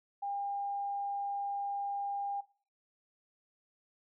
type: tone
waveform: sine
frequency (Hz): 803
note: G5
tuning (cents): +41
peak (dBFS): -34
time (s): 0.22-2.41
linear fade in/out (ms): 10
effects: noise-tail reverb RT60 0.4 s tail -18 dB re dry